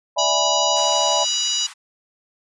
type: chord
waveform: sine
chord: E dominant seventh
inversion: third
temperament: equal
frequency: 587.3 / 659.3 / 830.6 / 987.8 Hz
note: D5 / E5 / G#5 / B5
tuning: 0 / 0 / 0 / 0 cents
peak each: -24 dBFS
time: 0.16-1.25 s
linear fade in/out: 20 ms
type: harmonic tone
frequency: 974 Hz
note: B5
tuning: 24 cents flat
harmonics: 3 / 4 / 5 / 6 / 7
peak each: -24 / -25 / -26 / -27 / -27 dBFS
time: 0.18-1.67 s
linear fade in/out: 10 ms
type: high-pass noise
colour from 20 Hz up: pink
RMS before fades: -39 dBFS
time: 0.75-1.74 s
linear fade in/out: 20 ms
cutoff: 920 Hz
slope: 48 dB/octave
effects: resampled to 22050 Hz